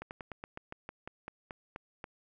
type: slowing click train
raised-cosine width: 0.5 ms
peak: -26 dBFS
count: 13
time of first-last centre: 0.02-2.041 s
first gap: 89 ms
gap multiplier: 1.11
effects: none